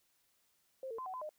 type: tone with pitch steps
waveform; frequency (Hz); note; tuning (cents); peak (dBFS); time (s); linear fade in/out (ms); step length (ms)
sine; 527 / 453.4 / 1031 / 749 / 1017 / 611; C5 / A#4 / C6 / F#5 / C6 / D#5; +12 / -48 / -26 / +21 / -50 / -32; -40; 0.83-1.292; 2; 77
effects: white hiss -75 dBFS RMS until 1.38 s